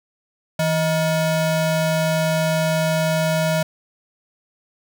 square ring-modulated tone, 395.7 Hz, G4, 16 cents sharp, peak -15 dBFS, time 0.59-3.63 s, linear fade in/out 5 ms, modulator 233 Hz, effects none

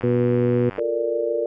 click train, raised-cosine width 0.5 ms, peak -21 dBFS, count 76, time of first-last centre 0.01-0.794 s, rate 95.7 Hz
harmonic tone, 121.9 Hz, B2, 22 cents flat, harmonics 1 / 2 / 3 / 4, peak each -22 / -22 / -22 / -22 dBFS, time 0.03-0.7 s, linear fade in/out 10 ms
sine chord, Bb major seventh, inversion second, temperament equal, 349.2 / 440 / 466.2 / 587.3 Hz, F4 / A4 / Bb4 / D5, 0 / 0 / 0 / 0 cents, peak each -29 / -29 / -23 / -25 dBFS, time 0.78-1.46 s, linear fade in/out 2 ms
effects none

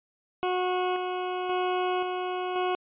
20% pulse tone with tremolo, 364.9 Hz, F#4, 24 cents flat, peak -20 dBFS, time 0.43-2.75 s, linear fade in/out 0 ms, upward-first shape square, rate 0.94 Hz, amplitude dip 35%, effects resampled to 8000 Hz

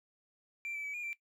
triangle tone with pitch steps, 2355 / 2313 / 2288 / 2426 / 2350 Hz, D7 / D7 / D7 / D#7 / D7, +4 / -27 / -46 / -44 / +1 cents, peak -35 dBFS, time 0.65-1.13 s, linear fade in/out 0 ms, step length 96 ms, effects noise-tail reverb RT60 0.1 s tail -19 dB re dry + tanh soft clip ceiling -32 dBFS

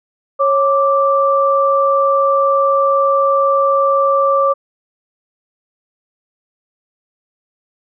sine tone pair together, 549.9 / 1172 Hz, C#5 / D6, -14 / -4 cents, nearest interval octave + minor second, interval 1310 cents, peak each -13 dBFS, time 0.39-4.54 s, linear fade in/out 20 ms, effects none

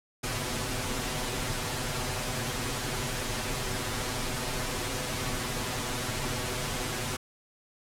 pink noise with comb filter, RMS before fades -32 dBFS, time 0.23-7.17 s, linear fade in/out 10 ms, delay 8 ms, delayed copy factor +0.95, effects low-pass 11000 Hz 12 dB/octave

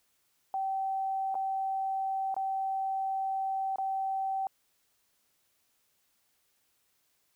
sine tone with dropouts, 772 Hz, G5, 27 cents flat, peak -29 dBFS, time 0.54-4.47 s, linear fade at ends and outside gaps 1 ms, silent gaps 1.344-1.352 / 2.343-2.365 / 3.759-3.784 s, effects white hiss -73 dBFS RMS until 7.35 s

